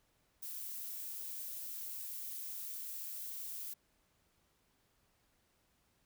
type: noise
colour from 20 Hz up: violet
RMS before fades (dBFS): -44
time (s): 0.42-3.74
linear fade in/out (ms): 10
effects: pink hiss -75 dBFS RMS until 6.05 s